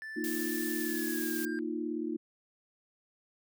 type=tone with pitch glide; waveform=triangle; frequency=1760 to 1595.4 Hz; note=A6 to G6; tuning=0 to +30 cents; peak=-38 dBFS; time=0.02-1.59 s; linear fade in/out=0 ms; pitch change=-170 cents; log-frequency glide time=0.8-1.41 s
type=chord; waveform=sine; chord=Bb suspended fourth; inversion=none; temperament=equal; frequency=233.1 / 311.1 / 349.2 Hz; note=Bb3 / Eb4 / F4; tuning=0 / 0 / 0 cents; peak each=-38 / -35 / -37 dBFS; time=0.16-2.17 s; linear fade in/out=10 ms
type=noise; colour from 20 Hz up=blue; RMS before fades=-39 dBFS; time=0.24-1.45 s; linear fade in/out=0 ms
effects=none